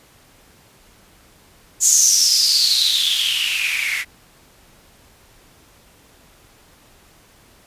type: noise with band-pass filter sweep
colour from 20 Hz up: blue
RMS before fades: -17 dBFS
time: 1.8-4.05 s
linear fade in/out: 50 ms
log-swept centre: 7000 to 2000 Hz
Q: 8.9
effects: pink hiss -51 dBFS RMS until 7.66 s + resampled to 32000 Hz